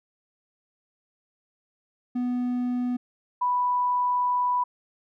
triangle / sine tone pair in turn, 246.9 / 987.6 Hz, B3 / B5, 0 / 0 cents, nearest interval 2 octaves, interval 2400 cents, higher second, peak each -22 / -21 dBFS, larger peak second, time 2.15-2.97 / 3.41-4.64 s, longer second, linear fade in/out 10 ms, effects none

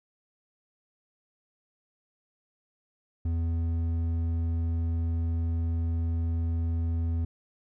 sine tone with hard clipping, 83.1 Hz, E2, 15 cents sharp, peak -27 dBFS, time 3.25-7.25 s, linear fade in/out 5 ms, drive 6 dB, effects none

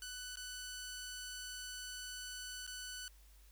10% pulse tone with dropouts, 1493 Hz, F#6, 15 cents sharp, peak -36 dBFS, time 0.02-3.08 s, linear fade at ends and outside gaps 1 ms, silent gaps 0.357-0.371 / 2.666-2.676 s, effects added 50 Hz sine -59 dBFS peak until 3.51 s + white hiss -68 dBFS RMS until 3.51 s

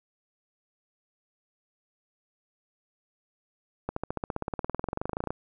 accelerating click train, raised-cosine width 1 ms, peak -16 dBFS, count 29, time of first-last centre 3.89-5.305 s, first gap 74 ms, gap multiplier 0.97, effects none

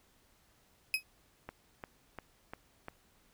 35% pulse tone with exponential decay, 2537 Hz, D#7, 33 cents sharp, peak -23 dBFS, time 0.94-1.03 s, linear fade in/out 1 ms, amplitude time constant 19 ms
click train, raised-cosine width 0.5 ms, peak -27 dBFS, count 5, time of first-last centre 1.49-2.884 s, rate 2.87 Hz
effects pink hiss -68 dBFS RMS until 3.33 s

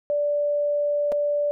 sine tone with dropouts, 584 Hz, D5, 10 cents flat, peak -20 dBFS, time 0.1-1.51 s, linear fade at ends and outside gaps 0 ms, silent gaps 1.119-1.123 s, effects none

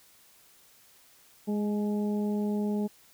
harmonic tone with a mistuned harmonic, 207.7 Hz, G#3, in tune, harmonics 1 / 2 / 3 / 4, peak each -27 / -34 / -43 / -44 dBFS, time 1.47-2.88 s, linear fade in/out 20 ms, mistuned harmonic 4, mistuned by +26 cents, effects white hiss -59 dBFS RMS until 3.13 s

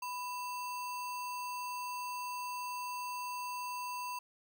sine tone with sample-and-hold, 991 Hz, B5, 6 cents sharp, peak -37 dBFS, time 0.02-4.19 s, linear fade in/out 5 ms, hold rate 3675 Hz, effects none

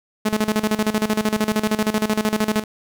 sawtooth tone with tremolo, 214.7 Hz, A3, 42 cents flat, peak -12 dBFS, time 0.25-2.64 s, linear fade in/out 10 ms, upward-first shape square, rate 13 Hz, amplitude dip 80%, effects none

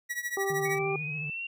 45% pulse tone with tremolo, 1928 Hz, B6, 42 cents flat, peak -28 dBFS, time 0.09-0.79 s, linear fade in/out 20 ms, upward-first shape triangle, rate 13 Hz, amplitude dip 90%
harmonic tone, 392 Hz, G4, in tune, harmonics 1 / 2 / 3, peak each -29 / -35 / -39 dBFS, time 0.37-0.96 s, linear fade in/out 2 ms
triangle tone with vibrato, 151.2 Hz, D#3, 49 cents flat, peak -34 dBFS, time 0.5-1.3 s, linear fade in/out 2 ms, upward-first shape sine, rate 14 Hz, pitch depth 78 cents each way
sine linear sweep, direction up, 2217 to 2775 Hz, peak -33 dBFS, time 0.65-1.47 s, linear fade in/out 5 ms
effects none

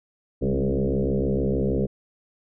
sine tone with frequency modulation, 130 Hz, C3, 11 cents flat, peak -20 dBFS, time 0.41-1.87 s, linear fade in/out 20 ms, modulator 66.5 Hz, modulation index 5.8, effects none

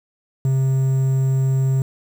triangle tone, 133.2 Hz, C3, 31 cents sharp, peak -13 dBFS, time 0.45-1.82 s, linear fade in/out 2 ms, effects 7-bit

